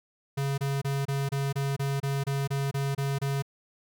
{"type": "tone bursts", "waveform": "square", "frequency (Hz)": 138.59, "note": "C#3", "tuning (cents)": 0, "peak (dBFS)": -27, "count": 13, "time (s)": [0.37, 3.424], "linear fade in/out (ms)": 10, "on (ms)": 210, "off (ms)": 27, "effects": []}